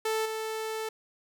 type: tone with level steps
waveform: sawtooth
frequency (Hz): 440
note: A4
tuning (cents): 0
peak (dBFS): -23 / -28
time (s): 0.05-0.89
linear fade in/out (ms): 5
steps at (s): 0.25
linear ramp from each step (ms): 10
effects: none